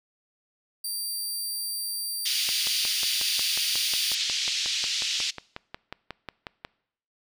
15% pulse tone, 4699 Hz, D8, in tune, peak -23 dBFS, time 0.84-4.15 s, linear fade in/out 5 ms
pink band-pass noise, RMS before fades -28 dBFS, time 2.25-5.31 s, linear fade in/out 10 ms, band 2900 to 5800 Hz, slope 24 dB/octave
click train, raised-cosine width 0.3 ms, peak -18 dBFS, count 24, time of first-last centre 2.49-6.649 s, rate 5.53 Hz
effects noise-tail reverb RT60 0.7 s tail -23 dB re dry

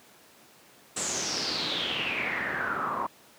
pink noise with low-pass filter sweep, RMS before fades -30 dBFS, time 0.96-3.07 s, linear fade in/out 10 ms, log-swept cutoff 7900 to 1000 Hz, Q 6.9, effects pink hiss -55 dBFS RMS until 3.38 s + high-pass 200 Hz 12 dB/octave

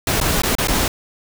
pink noise with dropouts, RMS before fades -18 dBFS, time 0.07-0.88 s, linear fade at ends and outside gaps 2 ms, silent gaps 0.202-0.212 / 0.42-0.434 / 0.552-0.584 / 0.673-0.683 s, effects none

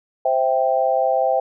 sine chord, C major, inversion none, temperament equal, 523.3 / 659.3 / 784 Hz, C5 / E5 / G5, 0 / 0 / 0 cents, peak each -20 dBFS, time 0.25-1.4 s, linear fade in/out 5 ms, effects none

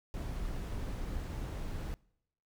brown noise, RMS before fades -38 dBFS, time 0.14-1.94 s, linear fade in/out 0 ms, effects noise-tail reverb RT60 0.8 s tail -25 dB re dry

